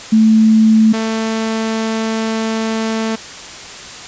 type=tone pair in turn; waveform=sine / sawtooth; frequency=220 / 222.4 Hz; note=A3 / A3; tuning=0 / +19 cents; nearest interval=unison; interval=19 cents; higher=second; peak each=-6 / -12 dBFS; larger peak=first; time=0.12-0.93 / 0.93-3.16 s; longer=second; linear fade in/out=10 ms; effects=white hiss -31 dBFS RMS until 4.07 s + resampled to 16000 Hz